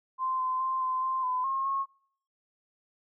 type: tone with pitch steps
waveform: sine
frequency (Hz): 1040 / 1030 / 1046 / 1032 / 1046 / 1011 / 1075 / 1089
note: C6 / C6 / C6 / C6 / C6 / B5 / C6 / C#6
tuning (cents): -11 / -28 / -1 / -24 / -1 / +40 / +47 / -31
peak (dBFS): -27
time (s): 0.18-1.86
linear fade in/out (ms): 50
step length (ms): 210
effects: noise-tail reverb RT60 0.6 s tail -23 dB re dry